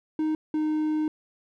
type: tone pair in turn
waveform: triangle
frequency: 311.1 / 308.1 Hz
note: D#4 / D#4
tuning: 0 / -17 cents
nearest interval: unison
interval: 17 cents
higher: first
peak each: -21 dBFS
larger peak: neither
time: 0.19-0.35 / 0.54-1.08 s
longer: second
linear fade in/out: 2 ms
effects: none